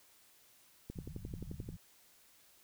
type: click train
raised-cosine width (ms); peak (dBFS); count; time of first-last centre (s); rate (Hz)
3; -30; 10; 0.9-1.689; 11.4
type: low-pass noise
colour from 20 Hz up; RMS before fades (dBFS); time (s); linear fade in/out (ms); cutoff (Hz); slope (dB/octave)
white; -48; 0.95-1.77; 10; 190; 96
effects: white hiss -65 dBFS RMS until 2.63 s

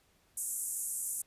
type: band-pass noise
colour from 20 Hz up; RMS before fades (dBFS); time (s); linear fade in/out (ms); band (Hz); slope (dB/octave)
pink; -37; 0.37-1.22; 5; 7500 to 12000; 48
effects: pink hiss -69 dBFS RMS until 1.26 s + resampled to 32000 Hz

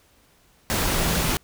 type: tone in noise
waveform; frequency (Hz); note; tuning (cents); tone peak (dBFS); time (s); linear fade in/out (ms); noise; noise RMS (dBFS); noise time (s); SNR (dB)
sine; 167.2; E3; +25; -30; 0.95-1.3; 0; pink; -23; 0.7-1.37; -10
effects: pink hiss -59 dBFS RMS until 1.43 s

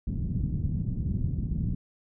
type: low-pass noise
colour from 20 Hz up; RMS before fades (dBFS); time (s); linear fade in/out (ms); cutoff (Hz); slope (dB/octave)
white; -29; 0.07-1.75; 5; 180; 24
effects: none

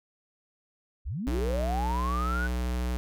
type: linear sweep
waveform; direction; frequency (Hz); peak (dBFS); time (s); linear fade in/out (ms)
sine; up; 38.48 to 1510; -30; 1.05-2.48; 20
type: tone with vibrato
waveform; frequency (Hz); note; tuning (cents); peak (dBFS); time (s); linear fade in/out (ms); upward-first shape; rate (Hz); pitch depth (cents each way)
square; 61.4; B1; -9; -28; 1.27-2.97; 0; sine; 13; 12
effects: none

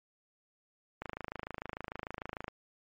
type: click train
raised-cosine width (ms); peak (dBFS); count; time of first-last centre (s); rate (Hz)
0.5; -23; 40; 1.02-2.481; 26.7
effects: MP3 48 kbps

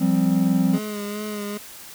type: chord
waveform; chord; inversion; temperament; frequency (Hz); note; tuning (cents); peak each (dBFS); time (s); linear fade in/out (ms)
triangle; F suspended second; none; equal; 174.61 / 196 / 261.6; F3 / G3 / C4; 0 / 0 / 0; -19; 0-0.79; 20
type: tone with vibrato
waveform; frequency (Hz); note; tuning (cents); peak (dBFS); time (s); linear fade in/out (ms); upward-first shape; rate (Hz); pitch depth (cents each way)
25% pulse; 208.4; G#3; +6; -24; 0.73-1.58; 10; sine; 2.4; 34
effects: white hiss -41 dBFS RMS until 1.94 s

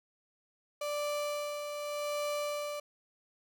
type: tone with tremolo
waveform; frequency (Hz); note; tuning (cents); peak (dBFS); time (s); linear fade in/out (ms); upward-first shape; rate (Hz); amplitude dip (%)
35% pulse; 587.3; D5; 0; -30; 0.81-2.8; 5; sine; 0.85; 45
effects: none

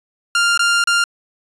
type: tone with dropouts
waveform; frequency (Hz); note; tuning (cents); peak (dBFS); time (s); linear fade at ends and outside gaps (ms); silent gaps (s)
sawtooth; 1396.9; F6; 0; -9; 0.35-1.04; 2; 0.576-0.593 / 0.84-0.873
effects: resampled to 22050 Hz

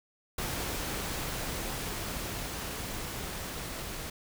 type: noise with level ramp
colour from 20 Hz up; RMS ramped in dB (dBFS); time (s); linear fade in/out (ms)
pink; -34 to -39; 0.38-4.1; 5
effects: none

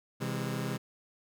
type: chord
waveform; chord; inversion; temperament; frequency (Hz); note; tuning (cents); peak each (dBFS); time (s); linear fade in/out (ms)
sawtooth; C augmented; none; just; 130.81 / 163.52 / 204.4; C3 / E3 / G#3; 0 / -14 / -27; -31 / -34 / -33; 0.2-0.78; 20
effects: none

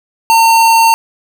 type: tone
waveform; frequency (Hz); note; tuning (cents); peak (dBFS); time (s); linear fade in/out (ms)
square; 909; A#5; -44; -6; 0.3-0.94; 0
effects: none

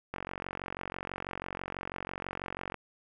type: click train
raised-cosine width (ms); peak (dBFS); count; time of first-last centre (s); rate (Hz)
0.5; -21; 121; 0.14-2.743; 46.1
effects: none

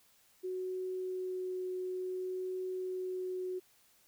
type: tone with vibrato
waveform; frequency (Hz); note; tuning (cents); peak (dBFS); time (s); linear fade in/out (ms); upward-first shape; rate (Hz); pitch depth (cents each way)
sine; 369.6; F#4; -2; -35; 0.43-3.6; 20; triangle; 0.57; 8
effects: white hiss -67 dBFS RMS until 4.07 s

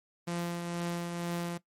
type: tone with tremolo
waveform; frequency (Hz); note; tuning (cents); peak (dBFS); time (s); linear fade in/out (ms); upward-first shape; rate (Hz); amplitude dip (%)
sawtooth; 172.3; F3; -23; -27; 0.27-1.58; 10; triangle; 2.1; 40
effects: noise-tail reverb RT60 0.1 s tail -17 dB re dry + MP3 64 kbps

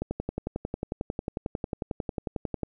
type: click train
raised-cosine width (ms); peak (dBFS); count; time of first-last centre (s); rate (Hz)
2; -16; 30; 0.02-2.633; 11.1
effects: none

